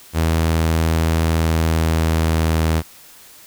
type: tone with pitch glide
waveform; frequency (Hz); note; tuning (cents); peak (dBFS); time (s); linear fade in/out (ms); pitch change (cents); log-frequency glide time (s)
sawtooth; 81.2 to 80.27; E2 to E2; -26 to -45; -11; 0.13-2.83; 50; -19; 1.45-2.66
effects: white hiss -44 dBFS RMS until 3.46 s